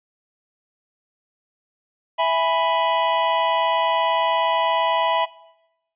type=chord; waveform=square; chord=E major; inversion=none; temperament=equal; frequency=659.3 / 830.6 / 987.8 Hz; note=E5 / G#5 / B5; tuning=0 / 0 / 0 cents; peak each=-22 / -26 / -21 dBFS; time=2.18-5.26 s; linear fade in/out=20 ms; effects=noise-tail reverb RT60 0.9 s tail -20 dB re dry + resampled to 8000 Hz